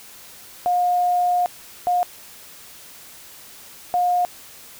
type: tone bursts at uneven times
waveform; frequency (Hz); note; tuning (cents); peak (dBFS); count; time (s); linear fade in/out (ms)
sine; 714; F5; +38; -16; 3; 0.66-1.46 / 1.87-2.03 / 3.94-4.25; 0
effects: white hiss -43 dBFS RMS until 4.79 s